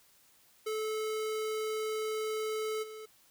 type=tone with level steps; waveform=square; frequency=434.2 Hz; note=A4; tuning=23 cents flat; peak=-33 / -44 dBFS; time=0.66-3.06 s; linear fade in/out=10 ms; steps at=2.82 s; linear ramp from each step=20 ms; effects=white hiss -64 dBFS RMS until 3.3 s